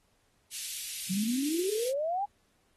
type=high-pass noise; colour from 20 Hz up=white; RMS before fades=-37 dBFS; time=0.5-1.93 s; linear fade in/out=50 ms; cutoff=2400 Hz; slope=24 dB/octave
type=exponential sweep; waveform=sine; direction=up; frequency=180 to 837 Hz; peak=-28 dBFS; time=1.09-2.26 s; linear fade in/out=20 ms
effects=pink hiss -71 dBFS RMS until 2.76 s + AAC 32 kbps